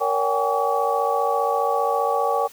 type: tone cluster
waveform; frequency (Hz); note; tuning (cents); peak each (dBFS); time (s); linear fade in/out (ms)
sine; 467 / 565 / 766 / 821 / 1137; A#4 / C#5 / G5 / G#5 / C#6; +3 / +33 / -40 / -20 / +44; -25; 0-2.48; 20
effects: white hiss -47 dBFS RMS until 2.52 s